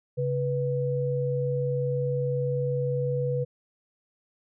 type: tone pair together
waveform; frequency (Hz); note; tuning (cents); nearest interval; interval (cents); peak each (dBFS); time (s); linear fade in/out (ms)
sine; 136.9 / 491.2; C#3 / B4; -21 / -9; octave + minor seventh; 2212; -27; 0.17-3.45; 20
effects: none